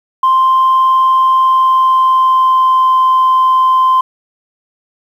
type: tone with pitch glide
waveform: sine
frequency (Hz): 1046.5 to 1038.1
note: C6 to C6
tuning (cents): 0 to -14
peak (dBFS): -5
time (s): 0.23-4.01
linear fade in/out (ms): 5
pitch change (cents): -14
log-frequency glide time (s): 1.32-2.93
effects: tanh soft clip ceiling -4 dBFS + 7-bit